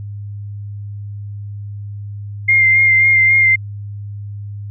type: tone with vibrato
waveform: sine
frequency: 2108 Hz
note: C7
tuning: 12 cents sharp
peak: -8 dBFS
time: 2.48-3.56 s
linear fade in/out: 10 ms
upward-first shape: sine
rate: 3.7 Hz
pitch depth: 22 cents each way
effects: added 102 Hz sine -25 dBFS peak until 4.7 s